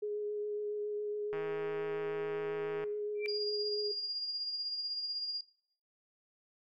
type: tone with vibrato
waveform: sine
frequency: 417.5 Hz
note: G#4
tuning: 9 cents sharp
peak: -33 dBFS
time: 0.02-3.92 s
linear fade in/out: 10 ms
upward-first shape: triangle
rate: 7.2 Hz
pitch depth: 13 cents each way
type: click train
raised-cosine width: 0.5 ms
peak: -29 dBFS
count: 241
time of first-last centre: 1.33-2.839 s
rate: 159 Hz
type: tone with exponential growth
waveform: sine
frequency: 2349 Hz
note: D7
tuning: in tune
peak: -32 dBFS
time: 3.15-3.26 s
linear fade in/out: 0 ms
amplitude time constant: 23 ms
type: tone with tremolo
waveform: sine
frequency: 4824 Hz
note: D8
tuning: 46 cents sharp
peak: -33 dBFS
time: 3.28-5.41 s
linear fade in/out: 5 ms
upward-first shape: sine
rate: 16 Hz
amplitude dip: 50%
effects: noise-tail reverb RT60 0.6 s tail -17 dB re dry + MP3 96 kbps